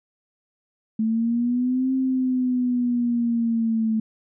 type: linear two-way sweep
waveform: sine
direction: up then down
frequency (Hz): 218.5 to 263.7 to 219.1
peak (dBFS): -19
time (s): 0.99-4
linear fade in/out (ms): 5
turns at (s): 1.93
effects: none